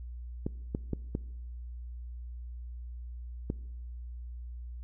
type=clicks; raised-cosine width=3 ms; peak=-18 dBFS; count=5; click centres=0.465 / 0.749 / 0.933 / 1.151 / 3.501 s; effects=noise-tail reverb RT60 1.0 s tail -22 dB re dry + added 60 Hz sine -39 dBFS peak until 4.83 s